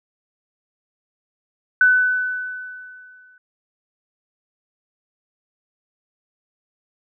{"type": "tone with exponential decay", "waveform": "sine", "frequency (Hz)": 1501, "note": "F#6", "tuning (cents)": 24, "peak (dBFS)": -9, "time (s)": [1.81, 3.38], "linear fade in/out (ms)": 2, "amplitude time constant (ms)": 340, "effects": []}